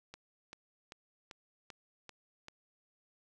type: click train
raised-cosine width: 0.2 ms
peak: -30 dBFS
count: 7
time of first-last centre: 0.14-2.484 s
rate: 2.56 Hz
effects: none